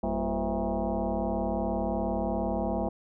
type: tone with frequency modulation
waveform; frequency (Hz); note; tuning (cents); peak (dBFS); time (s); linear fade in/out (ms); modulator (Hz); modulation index
sine; 233.1; A#3; 0; -26; 0.03-2.89; 5; 143; 4.2
effects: none

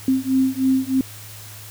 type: beating tone pair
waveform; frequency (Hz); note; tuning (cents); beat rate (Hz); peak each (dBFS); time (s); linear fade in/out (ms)
sine; 261.6 / 264.8; C4 / C4; 0 / +21; 3.2; -19; 0.08-1.01; 2
effects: added 105 Hz sine -40 dBFS peak until 1.7 s + white hiss -40 dBFS RMS until 1.7 s

